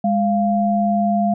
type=tone pair together; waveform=sine; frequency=205.6 / 693.6 Hz; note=G#3 / F5; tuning=-17 / -12 cents; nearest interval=octave + major sixth; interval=2105 cents; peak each=-17 / -18 dBFS; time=0.04-1.34 s; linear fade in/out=5 ms; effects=none